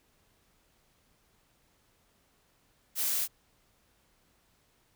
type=noise; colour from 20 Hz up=blue; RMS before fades=-30 dBFS; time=2.95-3.28 s; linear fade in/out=50 ms; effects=pink hiss -69 dBFS RMS until 4.95 s